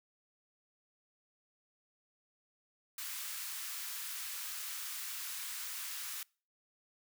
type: high-pass noise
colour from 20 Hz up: white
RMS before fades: -42 dBFS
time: 2.98-6.23 s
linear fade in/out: 2 ms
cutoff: 1100 Hz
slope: 24 dB/octave
effects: noise-tail reverb RT60 0.4 s tail -26 dB re dry